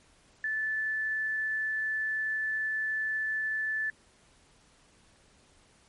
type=tone; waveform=sine; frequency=1748 Hz; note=A6; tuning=12 cents flat; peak=-28 dBFS; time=0.44-3.9 s; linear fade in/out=2 ms; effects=pink hiss -62 dBFS RMS until 5.88 s + MP3 48 kbps